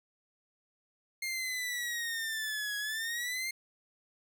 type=exponential two-way sweep; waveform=sawtooth; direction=down then up; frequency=2125 to 1661.2 to 2125 Hz; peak=-30 dBFS; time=1.22-3.51 s; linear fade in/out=5 ms; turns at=2.77 s; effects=none